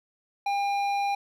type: tone with hard clipping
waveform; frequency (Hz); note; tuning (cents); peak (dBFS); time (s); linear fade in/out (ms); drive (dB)
sine; 803; G5; +41; -26; 0.46-1.15; 5; 10
effects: none